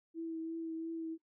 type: tone with vibrato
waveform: sine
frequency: 326.6 Hz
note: E4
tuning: 16 cents flat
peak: -37 dBFS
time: 0.14-1.18 s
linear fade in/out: 50 ms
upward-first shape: triangle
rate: 2.9 Hz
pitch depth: 21 cents each way
effects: noise-tail reverb RT60 0.1 s tail -18 dB re dry